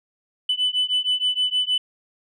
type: beating tone pair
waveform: sine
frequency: 2994 / 3000.4 Hz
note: F#7 / F#7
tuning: +20 / +23 cents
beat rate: 6.4 Hz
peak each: -21 dBFS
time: 0.49-1.78 s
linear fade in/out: 5 ms
effects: tanh soft clip ceiling -15 dBFS